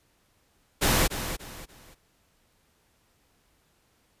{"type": "noise with echo", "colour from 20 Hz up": "pink", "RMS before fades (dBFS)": -22, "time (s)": [0.81, 1.08], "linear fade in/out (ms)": 20, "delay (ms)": 290, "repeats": 3, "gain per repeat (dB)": -10, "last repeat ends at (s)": 1.95, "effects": ["pink hiss -67 dBFS RMS until 4.2 s", "resampled to 32000 Hz"]}